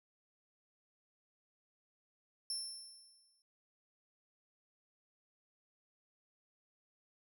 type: tone with exponential decay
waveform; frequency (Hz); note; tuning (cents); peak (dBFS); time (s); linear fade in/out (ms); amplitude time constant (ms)
30% pulse; 5370; E8; +31; -32; 2.5-3.42; 1; 200
effects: none